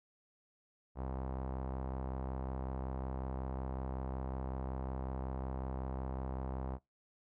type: tone with low-pass filter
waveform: sawtooth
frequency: 65.41 Hz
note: C2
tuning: in tune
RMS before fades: -40 dBFS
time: 0.95-6.79 s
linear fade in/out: 50 ms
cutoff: 900 Hz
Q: 1.8
effects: noise-tail reverb RT60 0.2 s tail -23 dB re dry